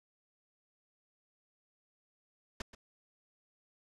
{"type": "noise with echo", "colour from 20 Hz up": "pink", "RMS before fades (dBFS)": -38, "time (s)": [2.6, 2.62], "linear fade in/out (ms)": 5, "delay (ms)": 130, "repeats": 1, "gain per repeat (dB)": -14, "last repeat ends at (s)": 2.75, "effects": ["low-pass 6000 Hz 12 dB/octave"]}